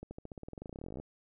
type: accelerating click train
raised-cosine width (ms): 2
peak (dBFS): -30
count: 27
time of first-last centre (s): 0.03-1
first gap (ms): 80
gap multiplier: 0.93
effects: none